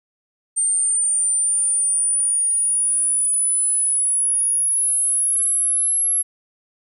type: exponential sweep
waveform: sine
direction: up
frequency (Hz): 8840 to 11175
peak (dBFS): -16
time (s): 0.56-6.23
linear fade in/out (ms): 20
effects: none